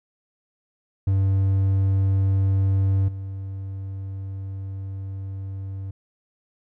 triangle tone with level steps, 96.8 Hz, G2, 21 cents flat, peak -15 / -27 dBFS, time 1.07-5.91 s, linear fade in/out 5 ms, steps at 3.08 s, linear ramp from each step 5 ms, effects none

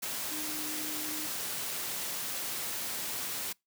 sine tone in noise, 306.3 Hz, D#4, 27 cents flat, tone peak -42 dBFS, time 0.31-1.27 s, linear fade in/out 10 ms, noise white, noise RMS -36 dBFS, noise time 0.02-3.53 s, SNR -9 dB, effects noise-tail reverb RT60 0.2 s tail -26 dB re dry + high-pass 100 Hz 12 dB/octave

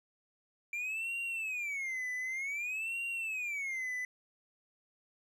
triangle tone with vibrato, 2349 Hz, D7, in tune, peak -33 dBFS, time 0.73-4.05 s, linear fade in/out 2 ms, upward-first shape sine, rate 0.54 Hz, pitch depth 280 cents each way, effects none

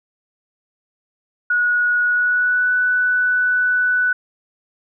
sine tone with pitch glide, 1457 to 1489.3 Hz, F#6 to F#6, -27 to +11 cents, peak -14 dBFS, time 1.5-4.13 s, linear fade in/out 5 ms, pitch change +38 cents, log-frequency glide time 2.02-2.73 s, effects none

